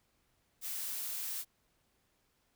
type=noise; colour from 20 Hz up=blue; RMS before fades=-39 dBFS; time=0.61-1.45 s; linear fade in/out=50 ms; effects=pink hiss -75 dBFS RMS until 2.55 s